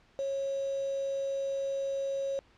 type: tone with quantisation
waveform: sine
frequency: 547 Hz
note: C#5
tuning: 23 cents flat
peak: -30 dBFS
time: 0.19-2.39 s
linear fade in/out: 0 ms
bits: 7
effects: pink hiss -63 dBFS RMS until 2.57 s + low-pass 4000 Hz 12 dB/octave